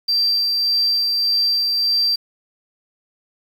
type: tone with tremolo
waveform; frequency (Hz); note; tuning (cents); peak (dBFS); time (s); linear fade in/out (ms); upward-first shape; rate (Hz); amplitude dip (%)
triangle; 4699; D8; 0; -12; 0.08-2.16; 10; sine; 1.7; 30
effects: tanh soft clip ceiling -11 dBFS + 7-bit